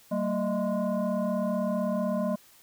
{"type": "tone with frequency modulation", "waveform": "sine", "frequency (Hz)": 192.1, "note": "G3", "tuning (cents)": -35, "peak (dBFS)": -25, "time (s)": [0.11, 2.36], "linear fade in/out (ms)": 10, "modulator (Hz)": 420, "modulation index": 1.4, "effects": ["white hiss -57 dBFS RMS until 2.62 s"]}